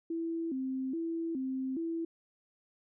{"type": "tone with vibrato", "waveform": "sine", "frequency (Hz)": 294.7, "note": "D4", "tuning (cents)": 6, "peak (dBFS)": -32, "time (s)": [0.1, 2.05], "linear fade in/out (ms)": 5, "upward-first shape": "square", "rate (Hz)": 1.2, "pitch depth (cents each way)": 200, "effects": []}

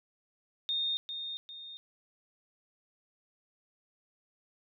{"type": "tone with echo", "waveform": "sine", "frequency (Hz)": 3671, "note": "A#7", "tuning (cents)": -27, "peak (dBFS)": -29, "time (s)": [0.69, 0.97], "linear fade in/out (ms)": 0, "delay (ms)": 400, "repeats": 2, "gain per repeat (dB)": -7, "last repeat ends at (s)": 1.77, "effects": []}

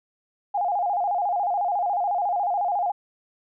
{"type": "tone with vibrato", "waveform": "sine", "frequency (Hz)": 760, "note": "F#5", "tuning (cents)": 46, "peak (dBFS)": -21, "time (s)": [0.54, 2.92], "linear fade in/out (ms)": 10, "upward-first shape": "square", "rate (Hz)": 14, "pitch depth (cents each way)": 120, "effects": []}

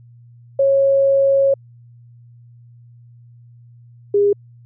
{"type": "tone pair in turn", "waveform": "sine", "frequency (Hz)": [548, 406.5], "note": ["C#5", "G#4"], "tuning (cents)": [-20, -37], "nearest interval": "perfect fourth", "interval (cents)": 517, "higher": "first", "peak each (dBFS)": -11, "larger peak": "neither", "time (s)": [[0.59, 1.54], [4.14, 4.33]], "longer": "first", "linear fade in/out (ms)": 5, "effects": ["added 119 Hz sine -42 dBFS peak until 4.65 s"]}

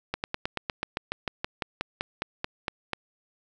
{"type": "slowing click train", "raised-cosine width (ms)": 0.3, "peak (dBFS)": -12, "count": 18, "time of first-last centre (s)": [0.14, 2.933], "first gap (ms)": 99, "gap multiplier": 1.06, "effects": []}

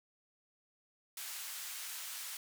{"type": "band-pass noise", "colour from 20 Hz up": "white", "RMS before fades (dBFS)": -44, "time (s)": [1.17, 2.37], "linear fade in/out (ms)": 2, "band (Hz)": [1200, 16000], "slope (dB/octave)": 12, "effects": []}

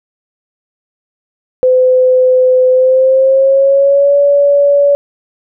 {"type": "tone with pitch glide", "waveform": "sine", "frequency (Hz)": [510, 569.2], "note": ["C5", "C#5"], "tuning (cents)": [-44, 46], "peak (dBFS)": -5, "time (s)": [1.63, 4.95], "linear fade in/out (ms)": 0, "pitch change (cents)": 190, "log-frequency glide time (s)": [2.7, 4.17], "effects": []}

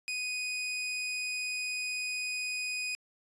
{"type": "tone", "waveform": "sawtooth", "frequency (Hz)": 2489, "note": "D#7", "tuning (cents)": 0, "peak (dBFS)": -29, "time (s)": [0.08, 2.95], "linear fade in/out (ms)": 0, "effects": ["resampled to 22050 Hz"]}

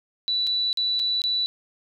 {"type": "tone with dropouts", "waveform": "sine", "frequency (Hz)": 3957, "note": "B7", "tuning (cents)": 3, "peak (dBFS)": -21, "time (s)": [0.28, 1.46], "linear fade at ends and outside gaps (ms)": 0, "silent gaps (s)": [[0.468, 0.472], [0.729, 0.773], [0.993, 0.998], [1.218, 1.239]], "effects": []}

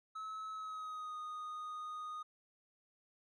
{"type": "tone with pitch glide", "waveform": "triangle", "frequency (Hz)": [1292, 1237.9], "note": ["E6", "D#6"], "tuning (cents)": [-35, -9], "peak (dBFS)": -40, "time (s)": [0.15, 2.23], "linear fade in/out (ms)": 10, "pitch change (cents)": -74, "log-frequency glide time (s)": [0.52, 1.17], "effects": ["resampled to 24000 Hz"]}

